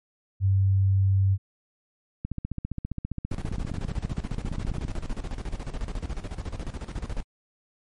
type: tone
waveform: sine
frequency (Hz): 96.8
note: G2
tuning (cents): -21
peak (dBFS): -18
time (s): 0.4-1.38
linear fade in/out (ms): 50
type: click train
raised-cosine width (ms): 5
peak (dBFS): -18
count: 40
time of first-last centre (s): 2.25-4.85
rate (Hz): 15
type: noise with tremolo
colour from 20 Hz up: brown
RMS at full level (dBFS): -30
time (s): 3.31-7.23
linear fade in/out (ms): 5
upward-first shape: square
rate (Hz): 14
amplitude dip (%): 75
effects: MP3 48 kbps